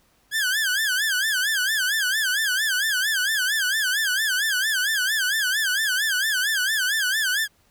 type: tone with vibrato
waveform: sawtooth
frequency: 1621 Hz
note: G#6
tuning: 42 cents flat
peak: -17 dBFS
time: 0.31-7.48 s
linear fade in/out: 50 ms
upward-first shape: sine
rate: 4.4 Hz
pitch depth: 170 cents each way
effects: pink hiss -62 dBFS RMS until 7.7 s